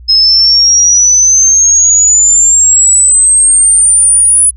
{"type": "exponential sweep", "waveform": "sine", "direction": "up", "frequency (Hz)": [5130, 9956], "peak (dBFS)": -3, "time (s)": [0.08, 4.51], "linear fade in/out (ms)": 20, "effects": ["added 60 Hz sine -29 dBFS peak until 4.56 s"]}